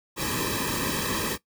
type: noise with comb filter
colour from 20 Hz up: pink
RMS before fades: -28 dBFS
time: 0.16-1.38 s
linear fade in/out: 50 ms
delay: 1.4 ms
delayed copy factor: -0.95
effects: noise-tail reverb RT60 0.1 s tail -17 dB re dry